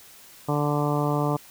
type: harmonic tone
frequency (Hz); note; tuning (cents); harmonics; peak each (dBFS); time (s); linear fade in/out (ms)
146.83; D3; 0; 1 / 2 / 3 / 4 / 5 / 6 / 7 / 8; -25 / -28 / -30 / -31 / -32 / -33 / -33 / -34; 0.48-1.37; 10
effects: white hiss -49 dBFS RMS until 1.5 s